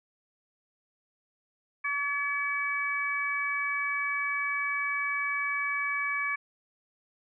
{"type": "harmonic tone", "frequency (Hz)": 570, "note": "C#5", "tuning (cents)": 48, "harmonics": [2, 3, 4], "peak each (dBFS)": [-34, -33, -30], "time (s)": [1.84, 6.36], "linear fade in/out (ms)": 10, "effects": []}